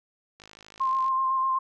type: click train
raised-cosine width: 0.2 ms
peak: -30 dBFS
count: 37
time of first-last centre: 0.4-1.082 s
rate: 52.8 Hz
type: tone with vibrato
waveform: sine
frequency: 1055 Hz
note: C6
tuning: 14 cents sharp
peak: -22 dBFS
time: 0.8-1.59 s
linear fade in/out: 10 ms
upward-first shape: square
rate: 7.9 Hz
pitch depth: 15 cents each way
effects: none